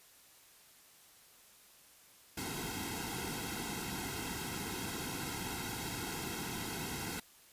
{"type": "noise with comb filter", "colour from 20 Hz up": "pink", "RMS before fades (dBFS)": -40, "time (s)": [2.37, 7.2], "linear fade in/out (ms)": 5, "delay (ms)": 1.7, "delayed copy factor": -1, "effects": ["white hiss -61 dBFS RMS until 7.52 s", "resampled to 32000 Hz"]}